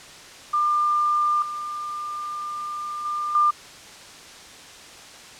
sine tone with level steps, 1198 Hz, D6, 34 cents sharp, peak -18 / -28 / -24 / -15 dBFS, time 0.53-3.51 s, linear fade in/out 10 ms, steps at 1.42 / 3.05 / 3.35 s, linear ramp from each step 2 ms, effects white hiss -43 dBFS RMS until 5.39 s + low-pass 7000 Hz 12 dB/octave

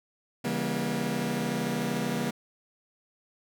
sawtooth chord, C# diminished seventh, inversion none, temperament just, 138.59 / 166.31 / 199.57 / 239.5 Hz, C#3 / E3 / G3 / Bb3, 0 / +16 / +31 / +47 cents, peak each -32 / -31 / -29 / -27 dBFS, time 0.44-2.31 s, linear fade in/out 10 ms, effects none

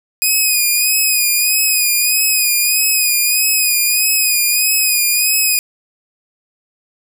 5% pulse tone with vibrato, 2489 Hz, D#7, in tune, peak -3 dBFS, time 0.22-5.59 s, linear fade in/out 0 ms, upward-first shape sine, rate 1.6 Hz, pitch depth 50 cents each way, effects none

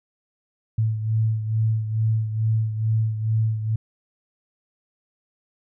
sine beating tone pair, 110 / 112.3 Hz, A2 / A2, 0 / +36 cents, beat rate 2.3 Hz, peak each -20 / -27 dBFS, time 0.78-3.76 s, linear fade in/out 5 ms, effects none

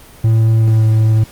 triangle tone with pitch glide, 111.9 to 109.98 Hz, A2 to A2, +30 to 0 cents, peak -6 dBFS, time 0.24-1.24 s, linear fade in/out 5 ms, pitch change -30 cents, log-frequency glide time 0.59-0.85 s, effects pink hiss -40 dBFS RMS until 1.31 s + Opus 24 kbps

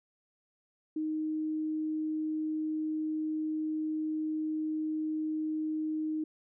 sine tone, 311.1 Hz, D#4, in tune, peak -30 dBFS, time 0.96-6.24 s, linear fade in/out 5 ms, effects none

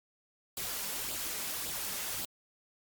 white noise with flanger, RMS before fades -37 dBFS, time 0.57-2.25 s, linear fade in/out 2 ms, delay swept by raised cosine 0.24 to 5.14 ms, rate 1.8 Hz, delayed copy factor +0.5, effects Opus 48 kbps

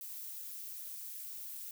violet noise with amplitude modulation, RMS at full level -42 dBFS, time 0.01-1.71 s, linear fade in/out 2 ms, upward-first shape sine, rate 202 Hz, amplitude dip 65%, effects none

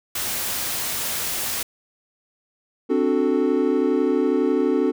white noise, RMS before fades -26 dBFS, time 0.15-1.63 s, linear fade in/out 5 ms
triangle chord, D dominant seventh, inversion third, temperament equal, 261.6 / 293.7 / 370 / 440 Hz, C4 / D4 / F#4 / A4, 0 / 0 / 0 / 0 cents, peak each -21 dBFS, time 2.89-4.92 s, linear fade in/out 20 ms
effects none

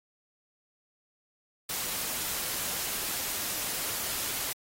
white noise, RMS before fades -33 dBFS, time 1.69-4.53 s, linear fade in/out 5 ms, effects AAC 48 kbps

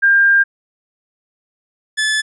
sine / sawtooth tone pair in turn, 1600 / 1731.1 Hz, G6 / A6, +35 / -29 cents, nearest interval minor second, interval 136 cents, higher second, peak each -8 / -11 dBFS, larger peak first, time 0.02-0.44 / 1.97-2.22 s, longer first, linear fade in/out 20 ms, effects resampled to 24000 Hz

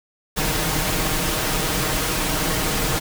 pink noise with comb filter, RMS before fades -22 dBFS, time 0.36-3 s, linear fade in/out 20 ms, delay 6.4 ms, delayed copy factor +0.55, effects none

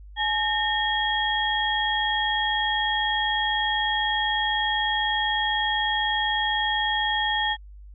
sine tone cluster, 850 / 1826 / 3286 Hz, G#5 / A#6 / G#7, +40 / -36 / -19 cents, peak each -26 dBFS, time 0.16-7.57 s, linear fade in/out 50 ms, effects added 50 Hz sine -41 dBFS peak until 7.94 s

